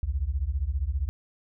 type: beating tone pair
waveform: sine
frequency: 61.2 / 76.2 Hz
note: B1 / D#2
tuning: -15 / -36 cents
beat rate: 15 Hz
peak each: -28 dBFS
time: 0.03-1.09 s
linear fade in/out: 0 ms
effects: none